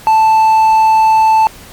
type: tone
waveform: triangle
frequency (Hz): 880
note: A5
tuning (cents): 0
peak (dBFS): -4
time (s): 0.07-1.47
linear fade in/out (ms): 0
effects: pink hiss -36 dBFS RMS until 1.72 s + Opus 48 kbps